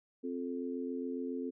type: harmonic tone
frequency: 87.31 Hz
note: F2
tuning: in tune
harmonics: 3 / 4 / 5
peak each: -37 / -43 / -41 dBFS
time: 0.23-1.51 s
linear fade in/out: 20 ms
effects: none